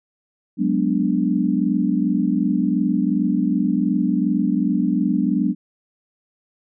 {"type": "chord", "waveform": "sine", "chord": "G# half-diminished seventh", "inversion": "third", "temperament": "equal", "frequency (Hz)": [185, 207.7, 246.9, 293.7], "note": ["F#3", "G#3", "B3", "D4"], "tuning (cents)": [0, 0, 0, 0], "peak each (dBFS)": -22, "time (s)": [0.57, 5.55], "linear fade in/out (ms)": 50, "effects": []}